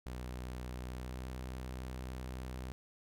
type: tone with pitch glide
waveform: sawtooth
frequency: 62.3 to 63.5 Hz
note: B1 to B1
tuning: +16 to +49 cents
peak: -37 dBFS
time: 0.06-2.72 s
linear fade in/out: 0 ms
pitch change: +33 cents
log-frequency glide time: 0.9-1.23 s
effects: none